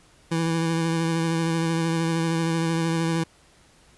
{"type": "tone with vibrato", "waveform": "25% pulse", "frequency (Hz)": 164.81, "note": "E3", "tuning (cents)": 0, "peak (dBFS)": -18, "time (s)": [0.31, 3.24], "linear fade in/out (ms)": 10, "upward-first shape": "sine", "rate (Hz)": 13, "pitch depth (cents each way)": 21, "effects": ["pink hiss -56 dBFS RMS until 3.97 s", "resampled to 24000 Hz"]}